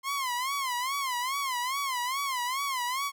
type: tone with vibrato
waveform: sawtooth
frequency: 1046.5 Hz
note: C6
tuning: in tune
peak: -25 dBFS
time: 0.03-3.12 s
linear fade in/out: 50 ms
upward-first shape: sine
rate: 2.4 Hz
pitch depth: 140 cents each way
effects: none